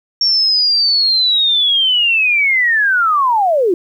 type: linear sweep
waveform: sine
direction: down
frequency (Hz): 5520 to 329.7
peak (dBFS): -10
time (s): 0.21-3.74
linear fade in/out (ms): 2
effects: 8-bit